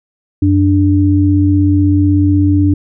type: tone pair together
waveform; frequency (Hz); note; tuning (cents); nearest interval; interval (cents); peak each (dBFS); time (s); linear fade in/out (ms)
sine; 92.51 / 293.7; F#2 / D4; 0 / 0; octave + minor sixth; 2000; -10; 0.42-2.74; 5
effects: none